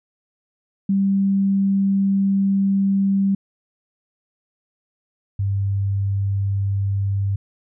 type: tone pair in turn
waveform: sine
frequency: 196 / 98.97 Hz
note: G3 / G2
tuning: 0 / +17 cents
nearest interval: octave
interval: 1183 cents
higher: first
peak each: -15 / -18 dBFS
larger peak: first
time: 0.89-3.35 / 5.39-7.36 s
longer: first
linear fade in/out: 5 ms
effects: none